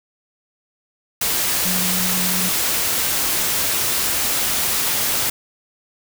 sine tone in noise, 182.8 Hz, F#3, 21 cents flat, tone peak -25 dBFS, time 1.65-2.49 s, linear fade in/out 5 ms, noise white, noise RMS -20 dBFS, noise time 1.21-5.3 s, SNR -8 dB, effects none

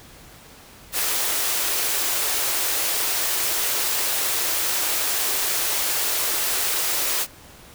white high-pass noise, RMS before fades -23 dBFS, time 0.92-7.27 s, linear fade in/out 50 ms, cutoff 310 Hz, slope 48 dB/octave, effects pink hiss -46 dBFS RMS until 7.74 s

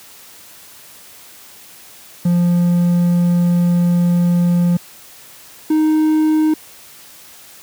triangle tone pair in turn, 174.61 / 311 Hz, F3 / D#4, 0 / -1 cents, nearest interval minor seventh, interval 999 cents, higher second, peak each -9 dBFS, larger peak neither, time 2.25-4.77 / 5.7-6.54 s, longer first, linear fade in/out 5 ms, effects white hiss -41 dBFS RMS until 7.62 s + high-pass 60 Hz 12 dB/octave

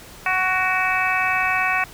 harmonic tone with a mistuned harmonic, 371.8 Hz, F#4, 8 cents sharp, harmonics 2 / 3 / 4 / 5 / 6 / 7, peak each -25 / -25 / -25 / -25 / -25 / -25 dBFS, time 0.26-1.84 s, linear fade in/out 2 ms, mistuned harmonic 6, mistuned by +37 cents, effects pink hiss -42 dBFS RMS until 1.93 s

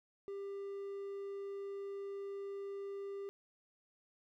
triangle tone, 397.1 Hz, G4, 22 cents sharp, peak -39 dBFS, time 0.28-3.29 s, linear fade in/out 0 ms, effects none

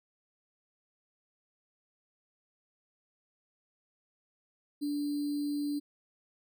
sine tone with sample-and-hold, 291 Hz, D4, 16 cents flat, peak -30 dBFS, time 4.81-5.8 s, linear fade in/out 20 ms, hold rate 4410 Hz, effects none

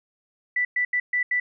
sine tone bursts at uneven times, 1975.5 Hz, B6, in tune, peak -20 dBFS, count 5, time 0.56-0.65 / 0.76-0.85 / 0.93-1 / 1.13-1.23 / 1.31-1.4 s, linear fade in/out 5 ms, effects none

